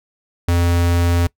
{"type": "tone", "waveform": "square", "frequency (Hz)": 86.3, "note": "F2", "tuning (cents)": -20, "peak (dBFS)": -14, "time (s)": [0.48, 1.27], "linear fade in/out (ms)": 5, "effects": ["noise-tail reverb RT60 0.1 s tail -22 dB re dry"]}